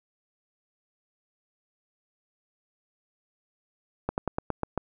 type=slowing click train; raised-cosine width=1 ms; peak=-13 dBFS; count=7; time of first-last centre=4.09-4.777 s; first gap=89 ms; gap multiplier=1.1; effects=none